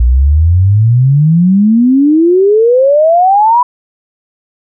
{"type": "exponential sweep", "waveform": "sine", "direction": "up", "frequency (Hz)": [57.5, 1000], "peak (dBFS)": -4, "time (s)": [0, 3.63], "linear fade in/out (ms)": 5, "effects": []}